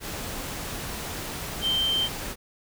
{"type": "tone in noise", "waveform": "sine", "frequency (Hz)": 3130, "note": "G7", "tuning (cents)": -3, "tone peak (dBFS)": -22, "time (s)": [1.61, 2.09], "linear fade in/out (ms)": 50, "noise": "pink", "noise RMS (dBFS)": -34, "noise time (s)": [0, 2.36], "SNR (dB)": 9, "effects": []}